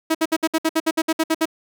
sawtooth tone bursts, 321.1 Hz, E4, 45 cents flat, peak -12 dBFS, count 13, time 0.1-1.456 s, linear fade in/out 10 ms, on 48 ms, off 61 ms, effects none

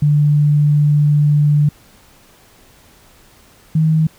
sine tone pair in turn, 147.6 / 157.89 Hz, D3 / D#3, +9 / +26 cents, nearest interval minor second, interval 117 cents, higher second, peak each -9 / -10 dBFS, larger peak first, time 0.02-1.69 / 3.75-4.07 s, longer first, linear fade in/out 5 ms, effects pink hiss -48 dBFS RMS until 4.18 s

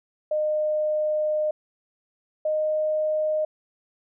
sine tone pair in turn, 611 / 617 Hz, D#5 / D#5, -32 / -15 cents, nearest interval unison, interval 17 cents, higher second, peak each -21 dBFS, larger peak neither, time 0.31-1.51 / 2.45-3.45 s, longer first, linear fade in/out 5 ms, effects none

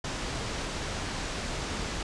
pink low-pass noise, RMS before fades -34 dBFS, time 0.04-2.03 s, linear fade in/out 5 ms, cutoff 7500 Hz, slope 24 dB/octave, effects resampled to 24000 Hz

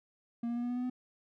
triangle tone with pitch steps, 234.5 / 237.2 / 240 / 242.8 / 245.6 / 248.4 / 251.3 Hz, A#3 / A#3 / B3 / B3 / B3 / B3 / B3, +11 / +30 / -49 / -29 / -9 / +10 / +30 cents, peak -30 dBFS, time 0.43-0.899 s, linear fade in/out 5 ms, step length 67 ms, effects none

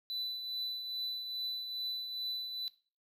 triangle tone with tremolo, 3989 Hz, B7, 17 cents sharp, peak -33 dBFS, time 0.1-2.68 s, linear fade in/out 0 ms, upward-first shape triangle, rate 2.4 Hz, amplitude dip 50%, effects noise-tail reverb RT60 0.4 s tail -17 dB re dry

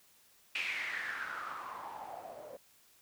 blue noise with low-pass filter sweep, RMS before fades -41 dBFS, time 0.55-2.57 s, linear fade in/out 5 ms, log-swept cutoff 2600 to 540 Hz, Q 6.8, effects white hiss -65 dBFS RMS until 3.01 s

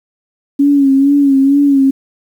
sine tone with vibrato, 277.7 Hz, C#4, 3 cents sharp, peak -6 dBFS, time 0.59-1.91 s, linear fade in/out 10 ms, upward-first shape sine, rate 2.2 Hz, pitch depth 53 cents each way, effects 7-bit

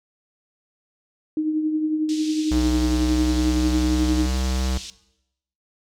sine tone with tremolo, 309.7 Hz, D#4, 8 cents flat, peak -18 dBFS, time 1.37-4.26 s, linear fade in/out 2 ms, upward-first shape triangle, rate 11 Hz, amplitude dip 60%
pink band-pass noise, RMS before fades -37 dBFS, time 2.09-4.9 s, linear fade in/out 0 ms, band 3200 to 6900 Hz, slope 24 dB/octave
square tone with pitch glide, 61.8 to 64.61 Hz, B1 to C2, +2 to -21 cents, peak -22 dBFS, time 2.51-4.78 s, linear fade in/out 5 ms, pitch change +77 cents, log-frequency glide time 2.85-4.37 s
effects noise-tail reverb RT60 0.8 s tail -18 dB re dry

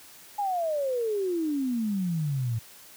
sine exponential sweep, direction down, 840 to 110 Hz, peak -25 dBFS, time 0.38-2.59 s, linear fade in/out 10 ms, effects white hiss -50 dBFS RMS until 2.96 s + high-pass 60 Hz 12 dB/octave

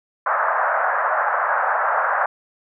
white band-pass noise, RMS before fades -20 dBFS, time 0.26-2.26 s, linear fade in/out 5 ms, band 580 to 1600 Hz, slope 48 dB/octave, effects none

